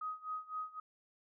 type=tone with tremolo; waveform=sine; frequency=1256 Hz; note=D#6; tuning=16 cents sharp; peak=-36 dBFS; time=0.01-0.8 s; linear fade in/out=5 ms; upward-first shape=sine; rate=3.9 Hz; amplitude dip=90%; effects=none